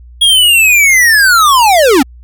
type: linear sweep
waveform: square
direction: down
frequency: 3322 to 241.4 Hz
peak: -5 dBFS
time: 0.21-2.03 s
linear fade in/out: 10 ms
effects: added 60 Hz sine -32 dBFS peak until 2.23 s